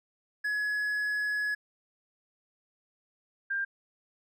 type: tone pair in turn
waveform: triangle / sine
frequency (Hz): 1689 / 1594.2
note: G#6 / G6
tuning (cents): +29 / +29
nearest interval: minor second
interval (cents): 100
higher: first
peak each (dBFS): -26 / -28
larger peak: first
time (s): 0.44-1.55 / 3.5-3.65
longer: first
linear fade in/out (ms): 10
effects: none